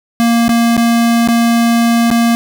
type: tone with dropouts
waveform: square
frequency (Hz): 233.1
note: A#3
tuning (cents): 0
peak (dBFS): -9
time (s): 0.2-2.35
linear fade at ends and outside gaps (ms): 0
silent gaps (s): 0.481-0.492 / 0.767-0.777 / 1.275-1.286 / 2.103-2.113
effects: none